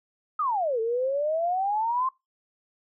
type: exponential two-way sweep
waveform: sine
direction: down then up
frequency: 1294 to 440 to 1065 Hz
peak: -23 dBFS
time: 0.39-2.09 s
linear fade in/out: 5 ms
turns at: 0.8 s
effects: noise-tail reverb RT60 0.2 s tail -21 dB re dry